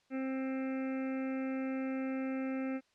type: harmonic tone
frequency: 264.2 Hz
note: C4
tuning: 17 cents sharp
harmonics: 1 / 2 / 3 / 5 / 6 / 7 / 8 / 9 / 10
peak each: -34 / -42 / -51 / -51 / -54 / -57 / -52 / -55 / -56 dBFS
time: 0.1-2.81 s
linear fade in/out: 50 ms
effects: white hiss -72 dBFS RMS until 2.94 s + low-pass 5000 Hz 12 dB/octave